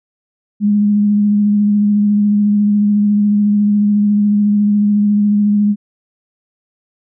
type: tone with vibrato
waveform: sine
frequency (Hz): 206.6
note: G#3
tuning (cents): -9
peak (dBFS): -9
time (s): 0.6-5.76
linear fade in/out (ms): 50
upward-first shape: sine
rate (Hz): 14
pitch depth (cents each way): 18
effects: none